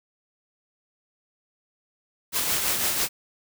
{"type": "noise with tremolo", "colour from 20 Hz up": "white", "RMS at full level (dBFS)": -23, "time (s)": [2.32, 3.09], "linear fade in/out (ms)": 50, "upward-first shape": "triangle", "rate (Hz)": 6, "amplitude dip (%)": 45, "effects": []}